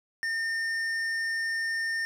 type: tone with hard clipping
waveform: sine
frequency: 1816 Hz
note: A#6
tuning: 46 cents flat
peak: -29 dBFS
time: 0.23-2.05 s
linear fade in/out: 0 ms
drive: 8 dB
effects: none